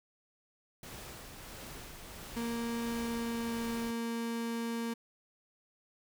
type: noise with tremolo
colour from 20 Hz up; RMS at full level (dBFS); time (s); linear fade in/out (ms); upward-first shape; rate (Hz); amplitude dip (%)
pink; -46; 0.83-3.91; 2; sine; 1.5; 30
type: tone with pitch glide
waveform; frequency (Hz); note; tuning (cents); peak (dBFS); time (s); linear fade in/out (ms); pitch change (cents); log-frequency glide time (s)
35% pulse; 233.1 to 231.5; A#3 to A#3; 0 to -12; -32; 2.36-4.94; 10; -12; 2.94-3.57
effects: none